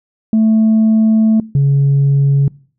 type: tone pair in turn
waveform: sine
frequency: 220 / 139.56 Hz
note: A3 / C#3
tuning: 0 / +12 cents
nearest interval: minor sixth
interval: 788 cents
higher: first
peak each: -6 dBFS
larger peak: neither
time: 0.33-1.4 / 1.55-2.48 s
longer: first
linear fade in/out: 2 ms
effects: noise-tail reverb RT60 0.5 s tail -24 dB re dry + tanh soft clip ceiling -6 dBFS